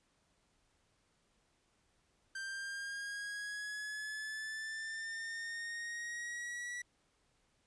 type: linear sweep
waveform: 45% pulse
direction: up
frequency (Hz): 1568 to 1947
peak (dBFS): -40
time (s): 2.35-6.82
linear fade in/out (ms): 5
effects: pink hiss -75 dBFS RMS until 7.66 s + resampled to 22050 Hz